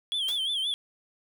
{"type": "tone with vibrato", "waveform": "triangle", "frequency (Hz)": 3296, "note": "G#7", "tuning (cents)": -14, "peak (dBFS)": -25, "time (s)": [0.12, 0.74], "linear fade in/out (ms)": 0, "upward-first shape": "sine", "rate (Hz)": 5.7, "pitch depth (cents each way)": 120}
{"type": "noise with exponential decay", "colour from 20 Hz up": "white", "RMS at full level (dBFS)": -36, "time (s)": [0.28, 0.46], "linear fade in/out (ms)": 5, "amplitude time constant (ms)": 38}
{"effects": []}